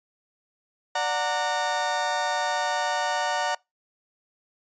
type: chord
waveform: 30% pulse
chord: D augmented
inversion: none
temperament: just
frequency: 587.3 / 734.2 / 917.7 Hz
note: D5 / F#5 / A#5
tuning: 0 / -14 / -27 cents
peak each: -28 / -25 / -25 dBFS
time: 0.95-3.55 s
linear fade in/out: 5 ms
effects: noise-tail reverb RT60 0.2 s tail -24 dB re dry + resampled to 16000 Hz